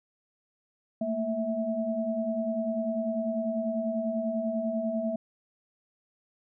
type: tone cluster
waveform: sine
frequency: 219.4 / 229.5 / 654 Hz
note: A3 / A#3 / E5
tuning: -5 / -27 / -14 cents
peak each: -35 / -31 / -30 dBFS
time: 1.01-5.16 s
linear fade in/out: 5 ms
effects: none